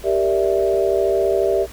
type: chord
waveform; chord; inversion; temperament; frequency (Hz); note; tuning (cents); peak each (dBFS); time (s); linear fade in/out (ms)
sine; E half-diminished seventh; first; equal; 392 / 466.2 / 587.3 / 659.3; G4 / Bb4 / D5 / E5; 0 / 0 / 0 / 0; -18 / -23 / -22 / -21; 0.03-1.67; 50
effects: added 60 Hz sine -38 dBFS peak until 1.72 s + pink hiss -41 dBFS RMS until 1.72 s